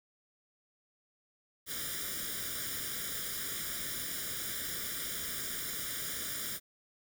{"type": "noise with comb filter", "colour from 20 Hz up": "white", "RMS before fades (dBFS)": -38, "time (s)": [1.66, 6.6], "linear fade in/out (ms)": 50, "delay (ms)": 0.57, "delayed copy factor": 0.9, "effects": []}